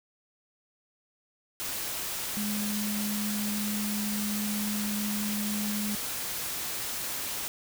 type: tone in noise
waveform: sine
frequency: 208.5 Hz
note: G#3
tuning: 7 cents sharp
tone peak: -30 dBFS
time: 2.37-5.95 s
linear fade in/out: 0 ms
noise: white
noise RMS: -34 dBFS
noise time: 1.6-7.48 s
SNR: +1 dB
effects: none